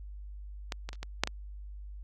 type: clicks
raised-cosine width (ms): 0.2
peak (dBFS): -16 / -21 / -26 / -21 / -7 / -15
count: 6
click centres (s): 0.722 / 0.89 / 0.931 / 1.03 / 1.236 / 1.274
effects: added 50 Hz sine -41 dBFS peak until 2.03 s + Opus 48 kbps